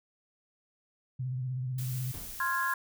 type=tone with vibrato; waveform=sine; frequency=127.8 Hz; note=C3; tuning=40 cents flat; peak=-31 dBFS; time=1.19-2.12 s; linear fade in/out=10 ms; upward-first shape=triangle; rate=16 Hz; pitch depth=67 cents each way
type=noise; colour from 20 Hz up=blue; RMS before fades=-43 dBFS; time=1.78-2.74 s; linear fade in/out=5 ms
type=noise with exponential decay; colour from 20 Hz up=brown; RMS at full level=-38 dBFS; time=2.14-2.7 s; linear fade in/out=2 ms; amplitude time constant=120 ms
type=chord; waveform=sine; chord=F minor; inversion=second; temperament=equal; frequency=1046.5 / 1396.9 / 1661.2 Hz; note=C6 / F6 / Ab6; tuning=0 / 0 / 0 cents; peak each=-31 / -36 / -31 dBFS; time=2.4-2.74 s; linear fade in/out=2 ms
effects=none